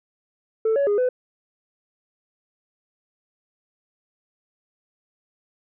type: tone with pitch steps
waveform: sine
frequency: 443.1 / 562 / 411.1 / 503 Hz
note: A4 / C#5 / G#4 / B4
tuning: +12 / +24 / -18 / +32 cents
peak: -15 dBFS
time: 0.65-1.09 s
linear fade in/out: 5 ms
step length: 110 ms
effects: tanh soft clip ceiling -16 dBFS